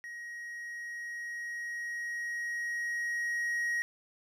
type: tone with level ramp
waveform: triangle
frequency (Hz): 1890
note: A#6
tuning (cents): +23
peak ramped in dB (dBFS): -39 to -27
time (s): 0.04-3.82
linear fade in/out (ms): 0
effects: none